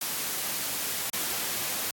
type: noise with dropouts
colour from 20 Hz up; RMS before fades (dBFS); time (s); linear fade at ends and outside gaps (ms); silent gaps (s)
white; -31; 0.01-1.91; 5; 1.101-1.13
effects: high-pass 100 Hz 12 dB/octave + AAC 64 kbps